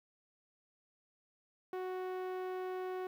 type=tone with low-pass filter; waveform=sawtooth; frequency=370 Hz; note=F#4; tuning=in tune; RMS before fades=-40 dBFS; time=1.73-3.07 s; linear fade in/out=2 ms; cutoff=1700 Hz; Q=0.5; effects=11-bit